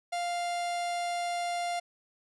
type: tone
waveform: 45% pulse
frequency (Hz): 698.5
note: F5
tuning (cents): 0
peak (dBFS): -30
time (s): 0.12-1.8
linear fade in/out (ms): 10
effects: resampled to 24000 Hz